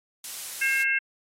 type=noise; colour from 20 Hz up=blue; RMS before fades=-33 dBFS; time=0.24-0.83 s; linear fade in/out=2 ms
type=harmonic tone; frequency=536 Hz; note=C5; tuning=42 cents sharp; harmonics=3 / 4 / 5; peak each=-25 / -26 / -27 dBFS; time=0.61-0.99 s; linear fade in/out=10 ms
effects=low-pass 11000 Hz 12 dB/octave + AAC 48 kbps